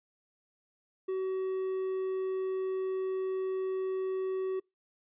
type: tone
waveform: triangle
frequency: 377.9 Hz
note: F#4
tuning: 37 cents sharp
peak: -28 dBFS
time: 1.08-4.6 s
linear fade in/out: 10 ms
effects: noise-tail reverb RT60 0.2 s tail -26 dB re dry + resampled to 8000 Hz